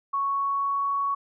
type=tone with pitch glide; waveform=sine; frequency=1108.7 to 1117.1 Hz; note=C#6 to C#6; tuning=0 to +13 cents; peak=-23 dBFS; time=0.13-1.15 s; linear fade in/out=10 ms; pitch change=+13 cents; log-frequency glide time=0.23-0.87 s; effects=none